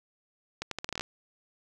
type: accelerating click train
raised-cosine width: 0.2 ms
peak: -16 dBFS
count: 10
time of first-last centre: 0.62-1.01 s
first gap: 93 ms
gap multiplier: 0.79
effects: none